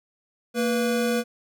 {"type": "tone pair together", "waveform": "square", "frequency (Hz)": [230, 488.4], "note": ["A#3", "B4"], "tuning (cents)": [-23, -19], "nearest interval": "octave + minor second", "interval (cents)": 1304, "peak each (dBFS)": -25, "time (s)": [0.54, 1.24], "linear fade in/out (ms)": 50, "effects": []}